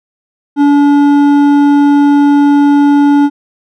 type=tone with hard clipping; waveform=triangle; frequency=286.9 Hz; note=D4; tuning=40 cents flat; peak=-6 dBFS; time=0.56-3.3 s; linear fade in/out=50 ms; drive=12 dB; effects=none